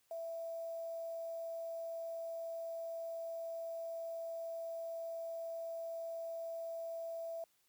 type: tone with quantisation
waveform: sine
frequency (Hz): 663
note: E5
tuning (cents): +10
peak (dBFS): -40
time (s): 0.11-7.44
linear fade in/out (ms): 2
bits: 10
effects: white hiss -75 dBFS RMS until 7.68 s